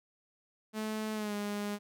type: tone with pitch glide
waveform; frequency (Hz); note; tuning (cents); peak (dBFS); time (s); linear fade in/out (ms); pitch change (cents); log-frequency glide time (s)
sawtooth; 216.5 to 205.7; A3 to G#3; -28 to -16; -30; 0.73-1.79; 50; -88; 1.14-1.34
effects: none